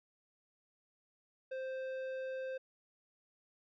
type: tone with tanh clipping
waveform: sine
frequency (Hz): 523.3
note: C5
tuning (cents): 0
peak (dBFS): -40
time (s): 1.51-2.58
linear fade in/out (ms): 10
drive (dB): 11
effects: none